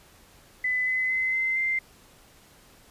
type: tone with pitch steps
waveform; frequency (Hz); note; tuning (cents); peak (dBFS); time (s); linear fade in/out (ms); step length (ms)
sine; 2007 / 2027 / 2047 / 2067 / 2087; B6 / B6 / C7 / C7 / C7; +27 / +45 / -38 / -22 / -5; -23; 0.64-1.79; 5; 230
effects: pink hiss -55 dBFS RMS until 2.9 s + resampled to 32000 Hz